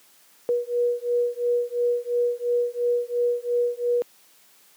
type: beating tone pair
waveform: sine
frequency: 481.1 / 484 Hz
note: B4 / B4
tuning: -45 / -35 cents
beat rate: 2.9 Hz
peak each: -24 dBFS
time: 0.49-4.02 s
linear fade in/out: 0 ms
effects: white hiss -56 dBFS RMS until 4.76 s + high-pass 200 Hz 12 dB/octave